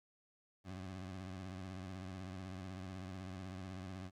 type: tone with vibrato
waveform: 20% pulse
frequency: 93.4 Hz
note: F#2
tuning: 17 cents sharp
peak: -40 dBFS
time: 0.64-4.11 s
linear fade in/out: 50 ms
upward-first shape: triangle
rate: 16 Hz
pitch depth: 97 cents each way
effects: low-pass 7000 Hz 12 dB/octave + 12-bit